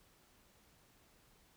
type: silence
effects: pink hiss -68 dBFS RMS until 1.56 s

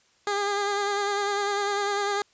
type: tone with vibrato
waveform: 15% pulse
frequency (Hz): 405.3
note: G#4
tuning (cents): -42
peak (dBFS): -18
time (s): 0.27-2.22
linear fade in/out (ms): 2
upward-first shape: sine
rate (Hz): 10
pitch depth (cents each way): 31
effects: white hiss -63 dBFS RMS until 2.33 s + resampled to 16000 Hz

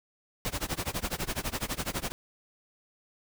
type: noise with tremolo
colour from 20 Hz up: pink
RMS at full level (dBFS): -30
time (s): 0.45-2.12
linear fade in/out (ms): 0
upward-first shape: sine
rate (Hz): 12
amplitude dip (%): 95
effects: none

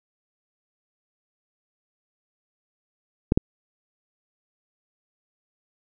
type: clicks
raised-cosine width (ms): 3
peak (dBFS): -4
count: 2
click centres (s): 3.321 / 3.375
effects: none

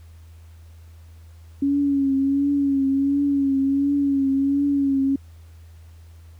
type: tone with vibrato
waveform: sine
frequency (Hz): 277.4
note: C#4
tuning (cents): +1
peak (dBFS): -17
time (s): 1.62-5.16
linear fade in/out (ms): 5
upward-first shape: triangle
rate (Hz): 1.4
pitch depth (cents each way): 51
effects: added 82 Hz sine -42 dBFS peak until 6.39 s + pink hiss -59 dBFS RMS until 6.39 s

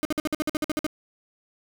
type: tone bursts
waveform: 35% pulse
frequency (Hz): 306.4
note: D#4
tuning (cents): -27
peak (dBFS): -21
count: 12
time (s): 0.03-0.865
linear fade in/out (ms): 0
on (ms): 21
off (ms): 53
effects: none

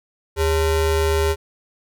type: ring-modulated tone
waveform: square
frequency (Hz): 241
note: B3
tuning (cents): -42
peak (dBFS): -14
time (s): 0.36-1.36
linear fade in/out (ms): 50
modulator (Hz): 165
effects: none

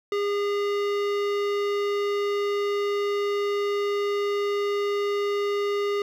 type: tone with hard clipping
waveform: sine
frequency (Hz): 407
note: G#4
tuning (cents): -35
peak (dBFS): -25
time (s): 0.12-6.02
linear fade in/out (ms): 2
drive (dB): 17
effects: none

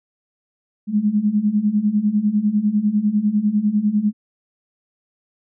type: beating tone pair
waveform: sine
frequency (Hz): 203.4 / 213.4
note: G#3 / G#3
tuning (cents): -36 / +47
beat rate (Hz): 10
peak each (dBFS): -20 / -17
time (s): 0.87-4.13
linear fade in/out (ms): 50
effects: none

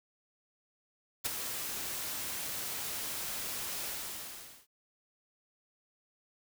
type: noise with ADSR envelope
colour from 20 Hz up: white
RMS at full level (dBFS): -30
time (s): 1.24-4.67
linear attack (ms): 20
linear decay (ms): 15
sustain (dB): -8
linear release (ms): 810
effects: none

